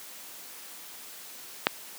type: click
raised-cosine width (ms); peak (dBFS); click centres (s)
0.3; -3; 1.669
effects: white hiss -45 dBFS RMS until 1.98 s + high-pass 200 Hz 12 dB/octave